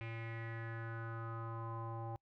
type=tone with low-pass filter sweep; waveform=square; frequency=114.2 Hz; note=A#2; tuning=35 cents flat; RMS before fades=-44 dBFS; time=0.01-2.16 s; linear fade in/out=0 ms; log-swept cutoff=2400 to 850 Hz; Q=5.6; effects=noise-tail reverb RT60 0.1 s tail -26 dB re dry